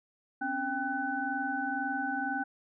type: tone cluster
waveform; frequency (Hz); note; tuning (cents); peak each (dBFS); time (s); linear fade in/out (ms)
sine; 258.2 / 280.2 / 789 / 1502; C4 / C#4 / G5 / F#6; -23 / +19 / +11 / +26; -39 / -37 / -34 / -34; 0.41-2.44; 10
effects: none